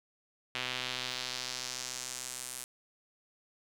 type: tone with band-pass filter sweep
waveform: sawtooth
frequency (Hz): 126.6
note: B2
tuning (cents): +43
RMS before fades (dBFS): -39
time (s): 0.55-2.64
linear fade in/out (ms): 0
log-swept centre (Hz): 2900 to 9700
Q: 1.7
effects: 10-bit